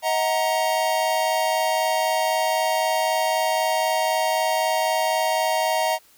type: chord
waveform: square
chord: D# minor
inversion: none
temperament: equal with one note detuned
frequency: 636.1 / 740 / 932.3 Hz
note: D#5 / F#5 / A#5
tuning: +38 / 0 / 0 cents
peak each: -24 / -26 / -25 dBFS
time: 0.02-5.99 s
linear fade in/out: 50 ms
effects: white hiss -55 dBFS RMS until 6.17 s